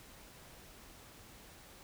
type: silence
effects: pink hiss -56 dBFS RMS until 1.83 s